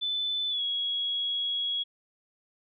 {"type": "tone with pitch glide", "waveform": "sine", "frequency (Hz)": [3509, 3327], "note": ["A7", "G#7"], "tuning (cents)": [-5, 2], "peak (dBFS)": -27, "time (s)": [0.01, 1.84], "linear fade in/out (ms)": 20, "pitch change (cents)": -93, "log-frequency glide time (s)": [0.49, 0.62], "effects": []}